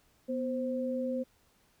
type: tone pair together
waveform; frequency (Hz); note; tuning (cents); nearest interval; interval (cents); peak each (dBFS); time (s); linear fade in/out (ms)
sine; 246.7 / 522.7; B3 / C5; -2 / -2; octave + minor second; 1300; -33 / -33; 0.28-1.24; 20
effects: pink hiss -68 dBFS RMS until 1.8 s